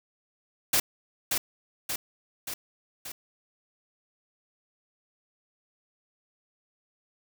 white noise with echo, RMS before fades -23 dBFS, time 0.73-0.8 s, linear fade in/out 5 ms, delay 580 ms, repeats 4, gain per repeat -4 dB, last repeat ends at 3.12 s, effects none

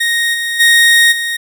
30% pulse tone with level steps, 1864.7 Hz, A#6, in tune, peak -9 / -13 / -3 / -13 dBFS, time 0-1.37 s, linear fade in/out 10 ms, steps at 0.33 / 0.59 / 1.11 s, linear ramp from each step 20 ms, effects none

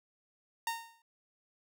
sawtooth tone with exponential decay, 920 Hz, A#5, 23 cents flat, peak -26 dBFS, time 0.67-1.02 s, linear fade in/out 2 ms, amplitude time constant 74 ms, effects none

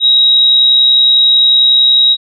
sine tone with amplitude modulation, 3815 Hz, A#7, 39 cents sharp, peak -3 dBFS, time 0-2.17 s, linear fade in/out 50 ms, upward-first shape sine, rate 131 Hz, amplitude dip 40%, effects none

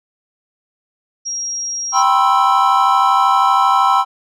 sine tone, 5630 Hz, F8, 13 cents sharp, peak -20 dBFS, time 1.25-2.03 s, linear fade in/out 20 ms
triangle chord, C major seventh, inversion second, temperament equal with one note detuned, 784 / 987.8 / 1060.5 / 1318.5 Hz, G5 / B5 / C6 / E6, 0 / 0 / +23 / 0 cents, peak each -14 dBFS, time 1.92-4.05 s, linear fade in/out 50 ms
effects none

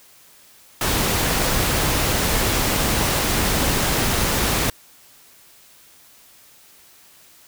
pink noise, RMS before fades -20 dBFS, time 0.81-4.7 s, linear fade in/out 2 ms, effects white hiss -50 dBFS RMS until 7.47 s

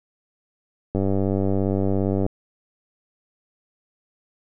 click train, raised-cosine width 2 ms, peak -10 dBFS, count 129, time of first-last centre 0.95-2.264 s, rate 97.4 Hz, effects none

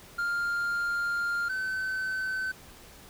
triangle tone pair in turn, 1400 / 1526.2 Hz, F6 / G6, +4 / -47 cents, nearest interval minor second, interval 149 cents, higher second, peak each -25 / -27 dBFS, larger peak first, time 0.18-1.49 / 1.49-2.52 s, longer first, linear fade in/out 10 ms, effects pink hiss -51 dBFS RMS until 3.09 s

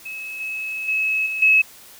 sine tone with level steps, 2579 Hz, E7, 39 cents flat, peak -29 / -25 / -18 / -23 / -11 dBFS, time 0.05-1.62 s, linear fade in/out 10 ms, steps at 0.4 / 0.88 / 1.26 / 1.42 s, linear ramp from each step 5 ms, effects white hiss -45 dBFS RMS until 1.99 s

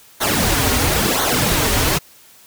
pink noise with flanger, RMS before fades -17 dBFS, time 0.2-1.99 s, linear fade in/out 20 ms, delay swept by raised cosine 0.39 to 5.99 ms, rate 0.98 Hz, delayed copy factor -0.75, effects white hiss -47 dBFS RMS until 2.46 s

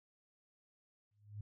sine tone with exponential growth, 103.83 Hz, G#2, in tune, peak -40 dBFS, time 1.11-1.41 s, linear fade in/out 5 ms, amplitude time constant 64 ms, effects none

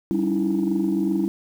sine tone cluster, 195 / 280.9 / 305.6 / 328.6 Hz, G3 / C#4 / D#4 / E4, -9 / +23 / -31 / -5 cents, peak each -23 / -26 / -27 / -22 dBFS, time 0.11-1.28 s, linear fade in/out 0 ms, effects tanh soft clip ceiling -13 dBFS + 8-bit

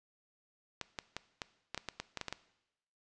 clicks, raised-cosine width 0.2 ms, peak -20 dBFS, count 12, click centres 0.813 / 0.988 / 1.166 / 1.418 / 1.746 / 1.777 / 1.887 / 2 / 2.173 / 2.213 / 2.283 / 2.326 s, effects noise-tail reverb RT60 0.9 s tail -18 dB re dry + resampled to 22050 Hz

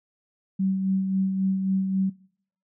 sine tone with tremolo, 191.2 Hz, G3, 43 cents flat, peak -20 dBFS, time 0.59-2.1 s, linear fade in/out 10 ms, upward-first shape sine, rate 3.7 Hz, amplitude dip 45%, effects noise-tail reverb RT60 0.6 s tail -21 dB re dry

